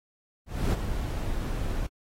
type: noise with ADSR envelope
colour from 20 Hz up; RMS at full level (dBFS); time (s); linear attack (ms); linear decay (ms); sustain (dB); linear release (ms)
brown; -22; 0.46-1.87; 270; 20; -8; 9
effects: AAC 48 kbps